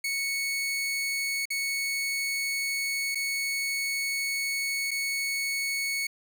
sawtooth tone with dropouts, 2214 Hz, C#7, 3 cents flat, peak -24 dBFS, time 0.04-6.07 s, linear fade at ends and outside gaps 5 ms, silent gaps 1.455-1.503 / 3.148-3.154 / 4.909-4.913 s, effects none

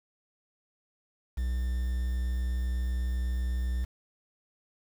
triangle tone with quantisation, 62 Hz, B1, 7 cents sharp, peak -25 dBFS, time 1.37-3.85 s, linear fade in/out 10 ms, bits 8, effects none

